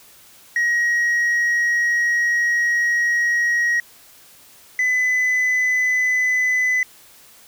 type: tone pair in turn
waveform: sine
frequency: 1894 / 2007 Hz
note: A#6 / B6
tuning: +27 / +27 cents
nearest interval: minor second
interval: 100 cents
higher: second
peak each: -13 dBFS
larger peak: neither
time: 0.56-3.8 / 4.79-6.83 s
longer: first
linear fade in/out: 2 ms
effects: tanh soft clip ceiling -15 dBFS + white hiss -48 dBFS RMS until 7.47 s